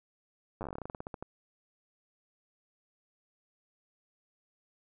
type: slowing click train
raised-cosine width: 1 ms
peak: -25 dBFS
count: 19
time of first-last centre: 0.61-1.226 s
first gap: 9 ms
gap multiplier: 1.14
effects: none